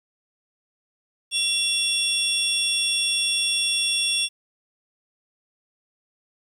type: tone cluster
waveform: sine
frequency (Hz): 2741 / 3440 / 5540 / 8730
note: F7 / A7 / F8 / C#9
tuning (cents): -33 / -40 / -15 / -28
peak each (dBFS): -26 / -23 / -26 / -27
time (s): 1.31-4.29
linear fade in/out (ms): 50
effects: tanh soft clip ceiling -13 dBFS + 9-bit